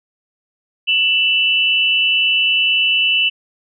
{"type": "tone pair together", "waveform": "sine", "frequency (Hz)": [2669, 2960], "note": ["E7", "F#7"], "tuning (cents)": [21, 0], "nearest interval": "major second", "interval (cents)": 179, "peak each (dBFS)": -15, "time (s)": [0.87, 3.3], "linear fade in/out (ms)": 20, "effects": []}